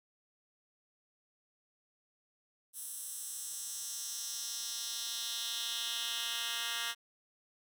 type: tone with high-pass filter sweep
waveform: 10% pulse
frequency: 233.1 Hz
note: A#3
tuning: in tune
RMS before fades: -39 dBFS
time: 2.73-6.95 s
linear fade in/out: 50 ms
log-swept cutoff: 10000 to 2200 Hz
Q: 1.8
effects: none